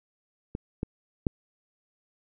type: clicks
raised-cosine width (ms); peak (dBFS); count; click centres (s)
3; -19 / -16 / -11; 3; 0.551 / 0.831 / 1.268
effects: none